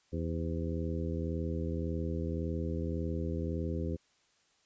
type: harmonic tone with a mistuned harmonic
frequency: 81.8 Hz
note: E2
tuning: 13 cents flat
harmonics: 1 / 2 / 3 / 4 / 5 / 6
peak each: -35 / -38 / -40 / -41 / -42 / -43 dBFS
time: 0.12-3.97 s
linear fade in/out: 20 ms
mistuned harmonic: 6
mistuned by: +66 cents
effects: white hiss -70 dBFS RMS until 4.65 s + resampled to 16000 Hz